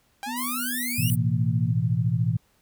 sawtooth exponential sweep, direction up, 787 to 2960 Hz, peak -27 dBFS, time 0.23-1.1 s, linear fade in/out 0 ms
sine tone with pitch glide, 246.9 to 226.4 Hz, B3 to A3, 0 to +50 cents, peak -32 dBFS, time 0.26-1.72 s, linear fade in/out 20 ms, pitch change -150 cents, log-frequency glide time 0.79-1.33 s
pink high-pass noise, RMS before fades -32 dBFS, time 0.36-1.16 s, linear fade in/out 20 ms, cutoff 8400 Hz, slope 96 dB/octave
sine chord, A suspended second, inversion none, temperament just, 110 / 123.75 / 165 Hz, A2 / B2 / E3, 0 / +4 / +2 cents, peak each -25 / -24 / -26 dBFS, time 0.98-2.37 s, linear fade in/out 10 ms
effects pink hiss -65 dBFS RMS until 2.61 s

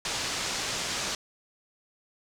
white low-pass noise, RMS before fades -32 dBFS, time 0.05-1.15 s, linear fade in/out 2 ms, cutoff 7000 Hz, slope 24 dB/octave, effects none

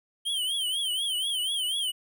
square tone with vibrato, 3136 Hz, G7, in tune, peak -27 dBFS, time 0.25-1.92 s, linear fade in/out 20 ms, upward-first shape triangle, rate 4.1 Hz, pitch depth 140 cents each way, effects none

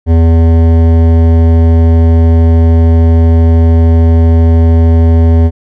sine tone with hard clipping, 82.41 Hz, E2, in tune, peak -5 dBFS, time 0.06-5.51 s, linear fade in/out 50 ms, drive 14 dB, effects none

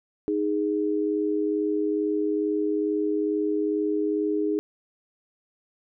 sine tone pair together, 311.1 / 413.4 Hz, D#4 / G#4, 0 / -8 cents, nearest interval perfect fourth, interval 492 cents, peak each -25 dBFS, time 0.28-4.59 s, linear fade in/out 0 ms, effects none

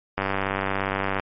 click train, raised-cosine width 0.5 ms, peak -9 dBFS, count 100, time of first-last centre 0.18-1.197 s, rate 97.3 Hz, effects MP3 32 kbps

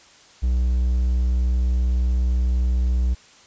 triangle tone, 61.74 Hz, B1, in tune, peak -15 dBFS, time 0.42-3.15 s, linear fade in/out 20 ms, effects white hiss -50 dBFS RMS until 3.46 s + resampled to 16000 Hz

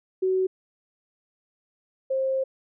sine tone pair in turn, 375.2 / 530.6 Hz, F#4 / C5, +24 / +24 cents, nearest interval tritone, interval 600 cents, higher second, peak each -20 / -22 dBFS, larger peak first, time 0.22-0.47 / 2.1-2.44 s, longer second, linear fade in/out 10 ms, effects none

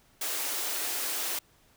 white high-pass noise, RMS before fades -32 dBFS, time 0.21-1.39 s, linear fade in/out 5 ms, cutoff 270 Hz, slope 96 dB/octave, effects pink hiss -63 dBFS RMS until 1.76 s

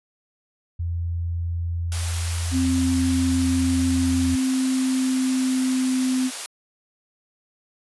sine tone, 85.1 Hz, F2, 44 cents flat, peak -23 dBFS, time 0.79-4.36 s, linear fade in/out 10 ms
white high-pass noise, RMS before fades -31 dBFS, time 1.92-6.46 s, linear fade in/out 0 ms, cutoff 550 Hz, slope 12 dB/octave
sine tone with pitch glide, 261.6 to 257.3 Hz, C4 to C4, 0 to -29 cents, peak -19 dBFS, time 2.51-6.31 s, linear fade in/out 50 ms, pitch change -29 cents, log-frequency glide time 3.99-6.19 s
effects resampled to 24000 Hz

